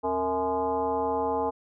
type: tone with frequency modulation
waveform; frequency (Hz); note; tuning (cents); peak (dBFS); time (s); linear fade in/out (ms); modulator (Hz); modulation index
sine; 651; E5; -22; -24; 0.03-1.51; 20; 191; 1.8
effects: none